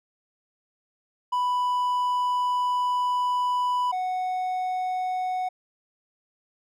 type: tone pair in turn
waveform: triangle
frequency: 990 / 738.6 Hz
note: B5 / F#5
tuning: +4 / -3 cents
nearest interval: perfect fourth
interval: 507 cents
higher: first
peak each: -20 / -23 dBFS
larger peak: first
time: 1.32-3.92 / 3.92-5.49 s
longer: first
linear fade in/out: 10 ms
effects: none